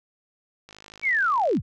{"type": "click train", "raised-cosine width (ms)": 0.2, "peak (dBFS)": -27, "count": 47, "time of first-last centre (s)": [0.69, 1.57], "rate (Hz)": 52.3}
{"type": "linear sweep", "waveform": "sine", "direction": "down", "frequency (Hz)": [2314, 38.89], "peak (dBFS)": -19, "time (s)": [1.02, 1.62], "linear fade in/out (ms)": 50}
{"effects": []}